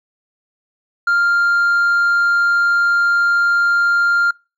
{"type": "tone with hard clipping", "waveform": "triangle", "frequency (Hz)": 1396.9, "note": "F6", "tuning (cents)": 0, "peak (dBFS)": -11, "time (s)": [1.07, 4.31], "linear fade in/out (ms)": 5, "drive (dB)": 1, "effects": ["noise-tail reverb RT60 0.3 s tail -26 dB re dry"]}